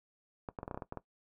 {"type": "clicks", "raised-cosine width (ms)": 1, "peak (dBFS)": -25, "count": 10, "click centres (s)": [0.488, 0.588, 0.631, 0.679, 0.712, 0.745, 0.775, 0.822, 0.924, 0.973], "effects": ["noise-tail reverb RT60 0.1 s tail -17 dB re dry"]}